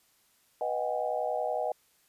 sine chord, G# minor seventh, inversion first, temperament equal with one note detuned, 493.9 / 622.3 / 740 / 810.7 Hz, B4 / D#5 / F#5 / G#5, 0 / 0 / 0 / -42 cents, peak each -35 / -32 / -33 / -37 dBFS, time 0.61-1.72 s, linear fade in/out 2 ms, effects white hiss -67 dBFS RMS until 2.08 s + resampled to 32000 Hz

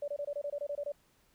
sine tone bursts, 578 Hz, D5, 28 cents flat, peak -33 dBFS, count 11, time 0.02-0.92 s, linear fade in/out 5 ms, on 60 ms, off 24 ms, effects pink hiss -69 dBFS RMS until 1.34 s

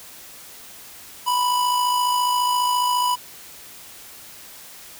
square tone with amplitude modulation, 987.8 Hz, B5, in tune, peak -17 dBFS, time 1.26-3.16 s, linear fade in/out 20 ms, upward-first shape sine, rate 54.6 Hz, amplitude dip 40%, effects white hiss -42 dBFS RMS until 4.99 s

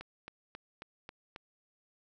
click train, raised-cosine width 0.3 ms, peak -28 dBFS, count 6, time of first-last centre 0.01-1.361 s, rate 3.7 Hz, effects none

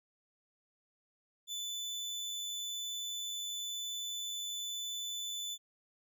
30% pulse tone, 3499 Hz, A7, 10 cents flat, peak -35 dBFS, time 1.47-5.58 s, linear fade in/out 50 ms, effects none

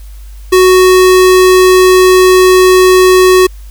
square tone, 370 Hz, F#4, in tune, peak -3 dBFS, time 0.52-3.47 s, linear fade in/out 10 ms, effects added 50 Hz sine -26 dBFS peak until 3.7 s + white hiss -44 dBFS RMS until 3.7 s

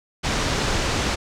pink low-pass noise, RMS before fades -23 dBFS, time 0.23-1.16 s, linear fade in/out 20 ms, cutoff 7100 Hz, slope 24 dB/octave, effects none

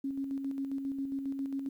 sine tone with tremolo, 273.3 Hz, C#4, 24 cents flat, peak -31 dBFS, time 0.04-1.69 s, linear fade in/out 5 ms, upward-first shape square, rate 7.4 Hz, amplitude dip 40%, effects 11-bit

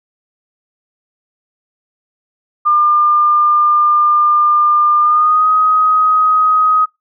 sine tone with pitch glide, 1200 to 1257.5 Hz, D6 to D#6, +37 to +18 cents, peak -8 dBFS, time 2.65-6.86 s, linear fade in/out 20 ms, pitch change +81 cents, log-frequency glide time 5-5.49 s, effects noise-tail reverb RT60 0.2 s tail -25 dB re dry

